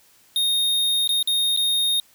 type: tone with dropouts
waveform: square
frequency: 3700 Hz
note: A#7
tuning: 14 cents flat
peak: -19 dBFS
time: 0.36-2 s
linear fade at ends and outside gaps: 1 ms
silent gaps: 1.075-1.091 / 1.227-1.274 / 1.564-1.573 s
effects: white hiss -56 dBFS RMS until 2.14 s